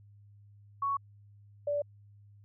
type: tone pair in turn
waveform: sine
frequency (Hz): 1113 / 580.8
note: C#6 / D5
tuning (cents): +7 / -19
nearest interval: major seventh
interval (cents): 1126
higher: first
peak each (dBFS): -28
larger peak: neither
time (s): 0.82-0.97 / 1.67-1.82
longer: neither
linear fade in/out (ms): 5
effects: added 102 Hz sine -54 dBFS peak until 2.44 s